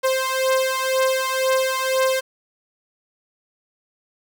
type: beating tone pair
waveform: sawtooth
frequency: 523.3 / 525.3 Hz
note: C5 / C5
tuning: 0 / +7 cents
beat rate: 2 Hz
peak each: -17 / -18 dBFS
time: 0.03-2.21 s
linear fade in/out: 20 ms
effects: none